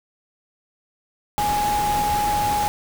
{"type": "tone in noise", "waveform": "sine", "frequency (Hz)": 830.6, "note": "G#5", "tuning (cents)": 0, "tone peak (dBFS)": -19, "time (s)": [1.38, 2.68], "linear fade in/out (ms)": 0, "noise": "pink", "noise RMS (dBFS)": -28, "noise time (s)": [1.38, 2.68], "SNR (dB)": 6, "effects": []}